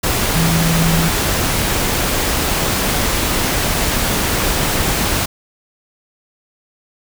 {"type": "tone in noise", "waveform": "sine", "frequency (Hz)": 164.81, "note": "E3", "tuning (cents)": 0, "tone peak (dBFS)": -14, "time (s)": [0.35, 1.09], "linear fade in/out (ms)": 10, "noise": "pink", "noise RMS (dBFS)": -17, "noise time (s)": [0.03, 5.26], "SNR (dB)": 0, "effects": []}